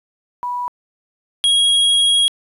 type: tone pair in turn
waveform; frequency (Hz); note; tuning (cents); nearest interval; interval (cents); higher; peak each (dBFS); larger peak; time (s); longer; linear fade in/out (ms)
sine / square; 980 / 3296; B5 / G#7; -14 / -14; octave + major sixth; 2100; second; -20 / -12; second; 0.43-0.68 / 1.44-2.28; second; 0
effects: resampled to 32000 Hz + 9-bit